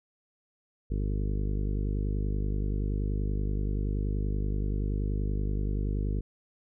harmonic tone, 50.5 Hz, G#1, 48 cents flat, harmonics 1 / 2 / 3 / 4 / 5 / 6 / 7 / 8 / 9, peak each -28 / -34 / -38 / -40 / -42 / -44 / -45 / -46 / -47 dBFS, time 0.9-6.21 s, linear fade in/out 10 ms, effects none

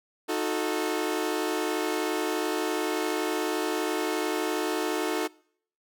sawtooth chord, D# diminished, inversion none, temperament equal with one note detuned, 311.1 / 362.8 / 440 Hz, D#4 / F#4 / A4, 0 / -34 / 0 cents, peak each -27 dBFS, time 0.28-5.28 s, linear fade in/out 20 ms, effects noise-tail reverb RT60 0.6 s tail -24 dB re dry

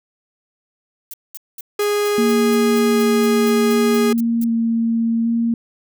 violet noise bursts, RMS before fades -32 dBFS, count 15, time 1.11-4.44 s, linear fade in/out 0 ms, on 26 ms, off 210 ms
45% pulse tone, 413.1 Hz, G#4, 9 cents flat, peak -16 dBFS, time 1.79-4.13 s, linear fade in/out 5 ms
sine tone with vibrato, 230.5 Hz, A#3, 19 cents flat, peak -15 dBFS, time 2.18-5.54 s, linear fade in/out 2 ms, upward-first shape square, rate 0.65 Hz, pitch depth 10 cents each way
effects none

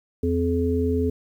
harmonic tone, 85.5 Hz, F2, 36 cents flat, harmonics 1 / 3 / 5, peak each -24 / -24 / -24 dBFS, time 0.23-1.1 s, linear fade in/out 5 ms, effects 9-bit

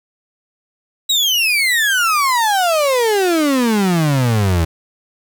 35% pulse exponential sweep, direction down, 3900 to 79.6 Hz, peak -11 dBFS, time 1.09-4.65 s, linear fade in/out 10 ms, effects 7-bit

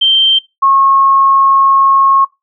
sine tone pair in turn, 3136 / 1088.4 Hz, G7 / C#6, 0 / -32 cents, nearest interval octave + tritone, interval 1832 cents, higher first, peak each -6 dBFS, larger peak neither, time 0.01-0.39 / 0.62-2.25 s, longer second, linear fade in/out 10 ms, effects noise-tail reverb RT60 0.2 s tail -19 dB re dry

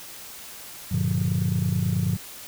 sine chord, G minor seventh, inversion none, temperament just, 98 / 117.6 / 147 / 176.4 Hz, G2 / Bb2 / D3 / F3, 0 / +16 / +2 / +18 cents, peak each -25 / -26 / -26 / -25 dBFS, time 0.91-2.17 s, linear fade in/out 10 ms, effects tanh soft clip ceiling -15 dBFS + white hiss -41 dBFS RMS until 2.47 s

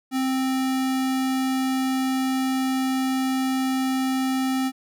square tone, 262.3 Hz, C4, 4 cents sharp, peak -22 dBFS, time 0.11-4.72 s, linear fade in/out 50 ms, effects none

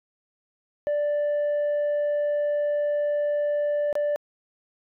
sine tone with dropouts, 587.3 Hz, D5, in tune, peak -19 dBFS, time 0.87-4.16 s, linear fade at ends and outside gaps 0 ms, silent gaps 3.928-3.954 s, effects tanh soft clip ceiling -21 dBFS

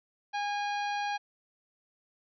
harmonic tone with a mistuned harmonic, 819 Hz, G#5, 24 cents flat, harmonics 1 / 2 / 3 / 4 / 5 / 6 / 7, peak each -31 / -38 / -41 / -46 / -46 / -50 / -53 dBFS, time 0.33-1.18 s, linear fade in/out 20 ms, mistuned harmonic 6, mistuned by -85 cents, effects none

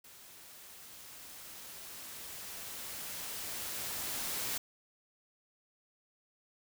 white noise with level ramp, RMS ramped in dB -55 to -36 dBFS, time 0.04-4.58 s, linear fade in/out 5 ms, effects none

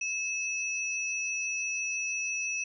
sine tone pair together, 2600 / 5853 Hz, E7 / F#8, -24 / -20 cents, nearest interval octave + major second, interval 1404 cents, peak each -31 / -35 dBFS, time 0.01-2.64 s, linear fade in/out 5 ms, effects none

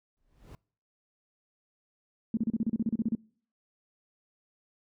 brown noise with exponential growth, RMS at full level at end -42 dBFS, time 0.17-0.55 s, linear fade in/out 0 ms, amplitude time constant 82 ms
sine tone bursts, 224.2 Hz, A3, 33 cents sharp, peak -24 dBFS, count 13, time 2.34-3.151 s, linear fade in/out 2 ms, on 31 ms, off 34 ms
effects noise-tail reverb RT60 0.5 s tail -25 dB re dry

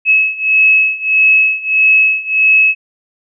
sine beating tone pair, 2578 / 2579.6 Hz, E7 / E7, -39 / -38 cents, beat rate 1.6 Hz, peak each -12 / -10 dBFS, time 0.05-2.75 s, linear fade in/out 50 ms, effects none

